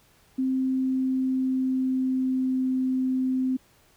sine tone with pitch glide, 261.6 to 258.9 Hz, C4 to C4, 0 to -18 cents, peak -22 dBFS, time 0.38-3.57 s, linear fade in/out 10 ms, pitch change -18 cents, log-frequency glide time 0.6-2.71 s, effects pink hiss -60 dBFS RMS until 3.96 s

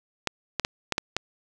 clicks, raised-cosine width 0.2 ms, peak -7 dBFS, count 6, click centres 0.273 / 0.597 / 0.649 / 0.923 / 0.981 / 1.166 s, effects none

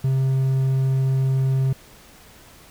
triangle tone, 133 Hz, C3, 29 cents sharp, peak -15 dBFS, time 0.04-1.73 s, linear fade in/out 5 ms, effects pink hiss -48 dBFS RMS until 2.7 s

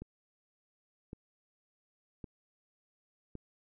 click train, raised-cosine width 3 ms, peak -30 dBFS, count 4, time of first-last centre 0.02-3.353 s, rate 0.9 Hz, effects none

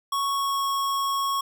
square tone with pitch glide, 1108.7 to 1101.7 Hz, C#6 to C#6, 0 to -11 cents, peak -24 dBFS, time 0.12-1.41 s, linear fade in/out 5 ms, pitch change -11 cents, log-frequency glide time 0.28-0.64 s, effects none

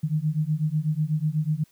sine beating tone pair, 149.9 / 158 Hz, D3 / D#3, +36 / +27 cents, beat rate 8.1 Hz, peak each -25 dBFS, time 0.03-1.64 s, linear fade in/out 10 ms, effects white hiss -62 dBFS RMS until 1.71 s

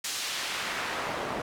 pink noise with band-pass filter sweep, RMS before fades -33 dBFS, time 0.04-1.42 s, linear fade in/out 5 ms, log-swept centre 5900 to 600 Hz, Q 0.74, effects none

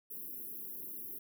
white band-stop noise, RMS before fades -44 dBFS, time 0.1-1.19 s, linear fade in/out 10 ms, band 440 to 11000 Hz, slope 96 dB/octave, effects high-pass 200 Hz 12 dB/octave

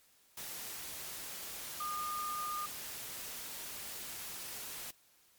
sine tone in noise, 1216 Hz, D#6, 40 cents flat, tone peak -36 dBFS, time 1.8-2.66 s, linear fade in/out 5 ms, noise white, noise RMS -44 dBFS, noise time 0.37-4.91 s, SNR +5 dB, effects white hiss -67 dBFS RMS until 5.38 s + MP3 96 kbps

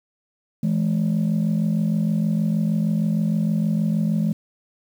sine tone pair together, 165.27 / 211.7 Hz, E3 / G#3, +5 / +33 cents, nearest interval major third, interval 428 cents, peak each -19 dBFS, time 0.63-4.33 s, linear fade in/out 5 ms, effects tanh soft clip ceiling -15 dBFS + 8-bit

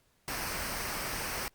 pink noise with comb filter, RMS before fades -36 dBFS, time 0.28-1.48 s, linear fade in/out 0 ms, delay 0.28 ms, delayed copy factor -0.5, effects pink hiss -70 dBFS RMS until 1.54 s + Opus 48 kbps

